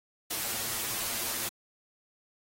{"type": "noise with comb filter", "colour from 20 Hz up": "white", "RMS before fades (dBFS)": -33, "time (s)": [0.3, 1.49], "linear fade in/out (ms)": 10, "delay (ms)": 8.8, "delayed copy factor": 0.75, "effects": ["AAC 48 kbps"]}